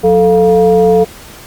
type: tone with frequency modulation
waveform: sine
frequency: 440 Hz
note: A4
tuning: in tune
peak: -5 dBFS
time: 0.03-1.05 s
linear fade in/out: 20 ms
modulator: 258 Hz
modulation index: 0.74
effects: pink hiss -34 dBFS RMS until 1.46 s + Opus 32 kbps